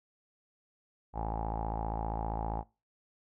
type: tone with low-pass filter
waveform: sawtooth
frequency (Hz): 55.1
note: A1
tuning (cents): +3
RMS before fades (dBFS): -35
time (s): 1.13-2.64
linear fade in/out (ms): 50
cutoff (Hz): 830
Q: 9.8
effects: noise-tail reverb RT60 0.3 s tail -23 dB re dry